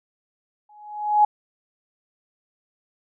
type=tone with exponential growth; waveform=sine; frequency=839 Hz; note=G#5; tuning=17 cents sharp; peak=-10 dBFS; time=0.69-1.25 s; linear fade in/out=5 ms; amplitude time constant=120 ms; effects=none